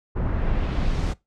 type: noise with low-pass filter sweep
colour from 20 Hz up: brown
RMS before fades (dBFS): -23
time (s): 0.15-1.14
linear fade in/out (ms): 20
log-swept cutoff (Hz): 1200 to 7700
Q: 0.99
effects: noise-tail reverb RT60 0.2 s tail -21 dB re dry